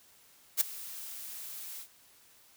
blue noise with ADSR envelope, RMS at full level -23 dBFS, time 0.57-1.88 s, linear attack 40 ms, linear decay 6 ms, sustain -20 dB, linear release 87 ms, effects white hiss -61 dBFS RMS until 2.56 s

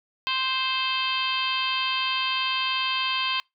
harmonic tone, 523.3 Hz, C5, in tune, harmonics 2 / 3 / 4 / 5 / 6 / 7 / 8 / 9, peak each -29 / -36 / -37 / -29 / -28 / -36 / -36 / -37 dBFS, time 0.27-3.4 s, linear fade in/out 0 ms, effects noise-tail reverb RT60 0.2 s tail -26 dB re dry

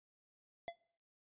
square tone with exponential decay, 682 Hz, F5, 41 cents flat, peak -37 dBFS, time 0.68-0.76 s, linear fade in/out 0 ms, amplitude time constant 17 ms, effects noise-tail reverb RT60 0.7 s tail -24 dB re dry + resampled to 8000 Hz

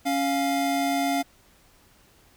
square tone pair together, 277.2 / 701.9 Hz, C#4 / F5, 0 / +9 cents, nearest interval octave + major third, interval 1609 cents, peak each -26 dBFS, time 0.05-1.23 s, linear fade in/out 20 ms, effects pink hiss -58 dBFS RMS until 2.36 s

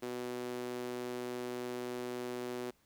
sawtooth tone with high-pass filter, 123.47 Hz, B2, in tune, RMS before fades -40 dBFS, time 0.02-2.71 s, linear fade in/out 10 ms, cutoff 330 Hz, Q 2.8, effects pink hiss -71 dBFS RMS until 2.85 s

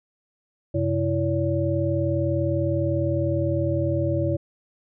sine tone cluster, 93.9 / 133.8 / 332.1 / 569 Hz, F#2 / C3 / E4 / C#5, +26 / +39 / +13 / +45 cents, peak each -26 dBFS, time 0.74-4.37 s, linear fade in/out 10 ms, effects none

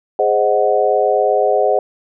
sine chord, Ab dominant seventh, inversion none, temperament equal, 415.3 / 523.3 / 622.3 / 740 Hz, Ab4 / C5 / Eb5 / Gb5, 0 / 0 / 0 / 0 cents, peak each -17 dBFS, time 0.19-1.79 s, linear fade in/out 2 ms, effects none

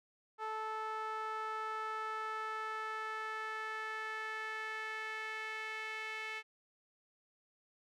sawtooth tone with band-pass filter sweep, 437 Hz, A4, 12 cents flat, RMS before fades -41 dBFS, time 0.38-6.43 s, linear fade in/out 50 ms, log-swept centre 1100 to 2200 Hz, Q 2.8, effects none

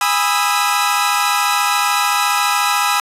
sawtooth chord, E major seventh, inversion first, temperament equal with one note detuned, 820.6 / 987.8 / 1244.5 / 1318.5 Hz, G#5 / B5 / D#6 / E6, -21 / 0 / 0 / 0 cents, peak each -16 dBFS, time 0.01-3 s, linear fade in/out 2 ms, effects resampled to 32000 Hz

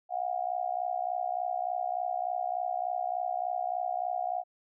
sine tone with amplitude modulation, 723 Hz, F#5, 40 cents flat, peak -25 dBFS, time 0.09-4.44 s, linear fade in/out 50 ms, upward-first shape sine, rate 63.4 Hz, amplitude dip 95%, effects none

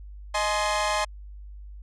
sawtooth chord, Ab major, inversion second, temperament equal with one note detuned, 622.3 / 843.7 / 1046.5 Hz, Eb5 / Ab5 / C6, 0 / +27 / 0 cents, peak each -24 dBFS, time 0.34-1.05 s, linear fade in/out 10 ms, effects added 50 Hz sine -39 dBFS peak until 1.82 s + resampled to 22050 Hz

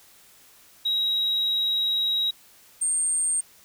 sine tone pair in turn, 3830 / 8633 Hz, A#7 / C#9, +46 / -47 cents, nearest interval octave + major second, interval 1407 cents, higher second, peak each -20 / -20 dBFS, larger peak neither, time 0.85-2.31 / 2.81-3.41 s, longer first, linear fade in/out 10 ms, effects tanh soft clip ceiling -18 dBFS + white hiss -54 dBFS RMS until 3.64 s

